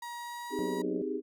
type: tone with pitch glide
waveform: 35% pulse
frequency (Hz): 952 to 959.2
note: A#5 to A#5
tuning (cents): +36 to +49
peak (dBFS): -37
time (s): 0.02-0.82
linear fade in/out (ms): 5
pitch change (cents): +13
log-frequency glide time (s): 0.16-0.59
type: chord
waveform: sine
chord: Ab major seventh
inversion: first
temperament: just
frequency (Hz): 259.6 / 311.5 / 389.3 / 415.3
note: C4 / Eb4 / G4 / Ab4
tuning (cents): -13 / +2 / -12 / 0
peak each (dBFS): -38 / -37 / -36 / -36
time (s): 0.5-1.22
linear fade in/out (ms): 50
type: harmonic tone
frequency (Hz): 61.7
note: B1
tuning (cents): -1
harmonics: 3 / 4 / 5 / 6 / 7 / 8 / 9 / 10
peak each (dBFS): -40 / -42 / -44 / -46 / -47 / -48 / -49 / -50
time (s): 0.59-1.02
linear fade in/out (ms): 0
effects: none